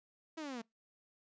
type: linear sweep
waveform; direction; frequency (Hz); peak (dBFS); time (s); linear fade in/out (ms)
sawtooth; down; 329.6 to 218.7; -37; 0.37-0.62; 10
effects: noise-tail reverb RT60 0.2 s tail -26 dB re dry + resampled to 16000 Hz

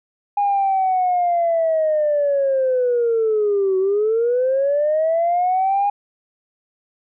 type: linear two-way sweep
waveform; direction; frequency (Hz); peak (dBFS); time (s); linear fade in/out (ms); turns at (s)
sine; down then up; 819 to 373.7 to 819; -14; 0.37-5.9; 5; 3.78
effects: tanh soft clip ceiling -11 dBFS

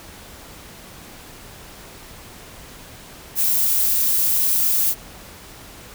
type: noise with amplitude modulation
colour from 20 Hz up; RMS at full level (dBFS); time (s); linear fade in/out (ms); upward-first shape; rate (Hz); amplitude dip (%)
violet; -17; 3.35-4.95; 50; sine; 288; 30
effects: pink hiss -41 dBFS RMS until 5.94 s

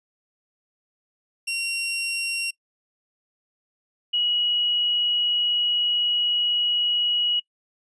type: tone pair in turn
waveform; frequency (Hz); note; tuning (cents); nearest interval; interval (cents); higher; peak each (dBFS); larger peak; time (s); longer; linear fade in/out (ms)
sawtooth / sine; 2748 / 2911; F7 / F#7; -29 / -29; minor second; 100; second; -21 / -20; second; 1.47-2.51 / 4.13-7.4; second; 10
effects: noise-tail reverb RT60 0.1 s tail -23 dB re dry + resampled to 24000 Hz

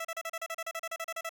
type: tone bursts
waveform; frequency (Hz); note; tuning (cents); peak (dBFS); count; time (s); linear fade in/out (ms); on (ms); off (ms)
15% pulse; 659.3; E5; 0; -28; 16; 0-1.293; 5; 48; 35
effects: none

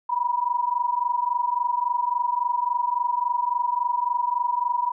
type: tone pair together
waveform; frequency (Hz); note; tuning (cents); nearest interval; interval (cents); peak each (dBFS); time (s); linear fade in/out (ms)
sine; 960 / 983.6; B5 / B5; -49 / -7; unison; 42; -24; 0.09-4.92; 10
effects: none

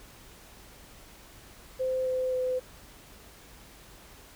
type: tone with pitch steps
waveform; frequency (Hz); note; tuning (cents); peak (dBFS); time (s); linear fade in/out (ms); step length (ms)
sine; 517 / 512.8 / 508.7; C5 / C5 / C5; -21 / -35 / -49; -26; 1.79-2.6; 20; 270
effects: added 50 Hz sine -58 dBFS peak until 4.35 s + pink hiss -52 dBFS RMS until 4.35 s

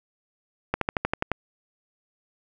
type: slowing click train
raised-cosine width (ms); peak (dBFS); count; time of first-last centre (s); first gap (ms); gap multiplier
0.5; -8; 8; 0.74-1.317; 73; 1.04
effects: none

